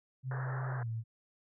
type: tone with pitch glide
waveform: sine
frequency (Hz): 130 to 113.17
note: C3 to A2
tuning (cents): -11 to +49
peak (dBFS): -34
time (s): 0.23-1.04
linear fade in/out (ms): 50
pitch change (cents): -240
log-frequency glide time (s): 0.76-0.88
type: band-pass noise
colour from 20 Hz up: white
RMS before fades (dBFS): -44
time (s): 0.31-0.83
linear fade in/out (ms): 2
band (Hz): 360 to 1800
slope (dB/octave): 96
effects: none